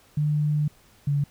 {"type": "tone pair in turn", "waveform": "sine", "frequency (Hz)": [149.6, 143.07], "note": ["D3", "D3"], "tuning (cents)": [32, -45], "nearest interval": "minor second", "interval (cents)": 77, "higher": "first", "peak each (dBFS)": -20, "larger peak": "neither", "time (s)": [[0.17, 0.68], [1.07, 1.24]], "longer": "first", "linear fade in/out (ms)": 5, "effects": ["pink hiss -57 dBFS RMS until 1.3 s"]}